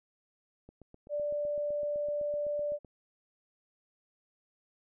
click train, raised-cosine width 2 ms, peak -38 dBFS, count 18, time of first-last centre 0.69-2.847 s, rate 7.88 Hz
sine tone, 587.3 Hz, D5, in tune, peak -30 dBFS, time 1.09-2.79 s, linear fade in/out 50 ms
effects none

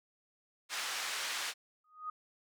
pink band-pass noise, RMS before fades -38 dBFS, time 0.69-1.54 s, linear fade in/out 50 ms, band 1300 to 7400 Hz, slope 12 dB/octave
sine tone with exponential growth, 1244.5 Hz, D#6, in tune, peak -34 dBFS, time 1.84-2.1 s, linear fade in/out 5 ms, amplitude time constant 56 ms
effects none

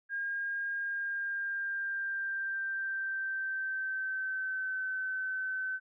sine tone with pitch glide, 1618 to 1527.2 Hz, G#6 to G6, -46 to -46 cents, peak -32 dBFS, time 0.09-5.8 s, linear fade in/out 50 ms, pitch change -100 cents, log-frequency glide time 0.75-4.8 s, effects none

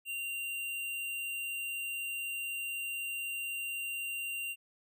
square tone, 2772 Hz, F7, 14 cents flat, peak -36 dBFS, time 0.05-4.56 s, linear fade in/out 50 ms, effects none

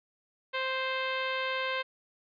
10% pulse tone, 523.3 Hz, C5, in tune, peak -21 dBFS, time 0.53-1.83 s, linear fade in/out 20 ms, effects resampled to 11025 Hz

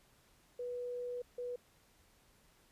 sine tone bursts at uneven times, 490 Hz, B4, 14 cents flat, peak -38 dBFS, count 2, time 0.59-1.22 / 1.38-1.56 s, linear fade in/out 5 ms, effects pink hiss -68 dBFS RMS until 2.71 s + resampled to 32000 Hz

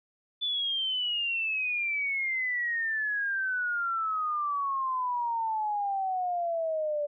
sine exponential sweep, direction down, 3500 to 580 Hz, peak -27 dBFS, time 0.41-7.07 s, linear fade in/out 20 ms, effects none

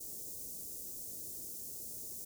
white band-stop noise, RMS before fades -45 dBFS, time 0-2.25 s, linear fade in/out 10 ms, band 510 to 6200 Hz, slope 24 dB/octave, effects none

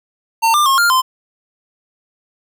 square tone with pitch steps, 908 / 1193 / 1079 / 1402 / 1035 Hz, A#5 / D6 / C#6 / F6 / C6, -46 / +27 / -47 / +6 / -19 cents, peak -11 dBFS, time 0.42-1.02 s, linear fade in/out 20 ms, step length 120 ms, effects none

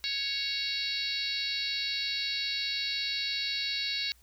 harmonic tone, 554.4 Hz, C#5, in tune, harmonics 3 / 4 / 5 / 6 / 7 / 8 / 9 / 10, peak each -44 / -38 / -40 / -45 / -34 / -34 / -43 / -44 dBFS, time 0.04-4.12 s, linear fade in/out 0 ms, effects added 60 Hz sine -60 dBFS peak until 4.22 s + white hiss -64 dBFS RMS until 4.22 s

